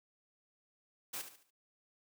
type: noise with echo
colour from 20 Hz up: white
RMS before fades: -41 dBFS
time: 1.13-1.22 s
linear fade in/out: 10 ms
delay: 72 ms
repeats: 4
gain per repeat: -9 dB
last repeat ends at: 1.508 s
effects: noise-tail reverb RT60 0.1 s tail -23 dB re dry + high-pass 150 Hz 12 dB/octave